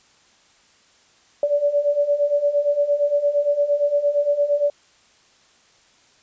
sine beating tone pair, 573 / 581.7 Hz, D5 / D5, -43 / -17 cents, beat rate 8.7 Hz, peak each -22 / -18 dBFS, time 1.43-4.7 s, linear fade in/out 2 ms, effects white hiss -56 dBFS RMS until 6.22 s + resampled to 16000 Hz

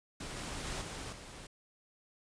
pink noise with level steps, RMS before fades -43 / -41 / -39 / -43 / -49 dBFS, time 0.2-1.47 s, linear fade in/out 5 ms, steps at 0.36 / 0.64 / 0.81 / 1.12 s, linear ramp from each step 10 ms, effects resampled to 22050 Hz

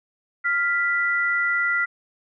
sine tone pair together, 1398 / 1977.1 Hz, F6 / B6, +1 / +1 cents, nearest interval tritone, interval 600 cents, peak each -22 dBFS, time 0.44-1.86 s, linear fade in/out 20 ms, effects none

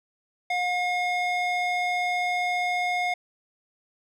square tone with band-pass filter, 717 Hz, F5, 45 cents sharp, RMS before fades -26 dBFS, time 0.5-3.14 s, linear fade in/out 5 ms, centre 1700 Hz, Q 1.4, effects none

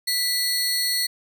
sawtooth tone pair together, 1975.5 / 4336 Hz, B6 / C#8, 0 / -39 cents, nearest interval octave + major second, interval 1361 cents, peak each -25 / -19 dBFS, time 0.07-1.07 s, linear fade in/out 10 ms, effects none

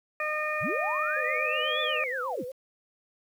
harmonic tone, 610 Hz, D#5, 34 cents flat, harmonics 1 / 2 / 3 / 4, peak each -33 / -33 / -33 / -33 dBFS, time 0.2-2.04 s, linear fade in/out 2 ms
sine linear two-way sweep, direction up then down, 57 to 3520 to 57 Hz, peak -30 dBFS, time 0.6-2.45 s, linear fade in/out 50 ms, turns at 1.82 s
sine tone with vibrato, 513 Hz, C5, 34 cents flat, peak -34 dBFS, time 1.16-2.52 s, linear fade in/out 10 ms, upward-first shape sine, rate 8.3 Hz, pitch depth 78 cents each way
effects 9-bit

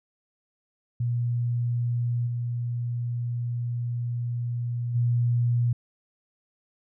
sine tone with level steps, 120 Hz, B2, 49 cents flat, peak -23 / -26 / -20 dBFS, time 1-5.73 s, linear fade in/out 5 ms, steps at 2.26 / 4.94 s, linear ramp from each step 20 ms, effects none

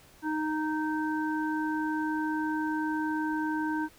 harmonic tone, 310 Hz, D#4, 6 cents flat, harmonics 1 / 3 / 5, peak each -29 / -34 / -36 dBFS, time 0.22-3.89 s, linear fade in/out 50 ms, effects pink hiss -57 dBFS RMS until 3.98 s

